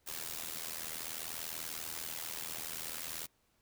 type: noise with amplitude modulation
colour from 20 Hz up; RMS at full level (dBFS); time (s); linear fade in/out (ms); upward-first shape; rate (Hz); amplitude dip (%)
white; -38; 0.06-3.27; 20; sine; 80.5; 85
effects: pink hiss -74 dBFS RMS until 3.61 s